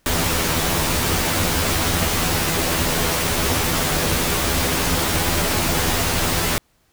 pink noise with comb filter, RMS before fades -20 dBFS, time 0.06-6.58 s, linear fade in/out 0 ms, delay 12 ms, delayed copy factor +0.9, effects pink hiss -62 dBFS RMS until 6.92 s

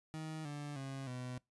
30% pulse tone with pitch steps, 157.3 / 145.92 / 135.36 / 125.57 Hz, D#3 / D3 / C#3 / B2, +19 / -11 / -41 / +29 cents, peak -39 dBFS, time 0.14-1.38 s, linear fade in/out 0 ms, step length 310 ms, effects noise-tail reverb RT60 0.2 s tail -24 dB re dry + resampled to 24000 Hz

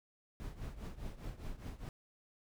brown noise with tremolo, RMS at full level -41 dBFS, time 0.4-1.89 s, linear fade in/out 0 ms, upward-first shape triangle, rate 4.9 Hz, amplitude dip 85%, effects none

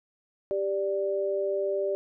sine tone pair together, 393.7 / 587.3 Hz, G4 / D5, +8 / 0 cents, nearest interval perfect fifth, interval 692 cents, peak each -28 dBFS, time 0.51-1.95 s, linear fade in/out 0 ms, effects none

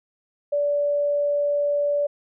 sine tone, 579 Hz, D5, 25 cents flat, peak -19 dBFS, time 0.52-2.07 s, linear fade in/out 10 ms, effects none

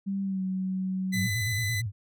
sine tone with pitch glide, 196 to 187.8 Hz, G3 to F#3, 0 to +26 cents, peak -27 dBFS, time 0.06-1.28 s, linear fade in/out 20 ms, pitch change -74 cents, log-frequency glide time 0.23-0.42 s
sawtooth tone, 2006 Hz, B6, 26 cents sharp, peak -26 dBFS, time 1.12-1.82 s, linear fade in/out 20 ms
sine tone with vibrato, 108.9 Hz, A2, 17 cents flat, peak -28 dBFS, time 1.13-1.92 s, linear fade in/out 50 ms, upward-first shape square, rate 8.9 Hz, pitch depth 140 cents each way
effects none

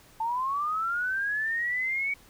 sine linear sweep, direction up, 880 to 2260 Hz, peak -26 dBFS, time 0.2-2.14 s, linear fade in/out 5 ms, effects pink hiss -56 dBFS RMS until 2.29 s

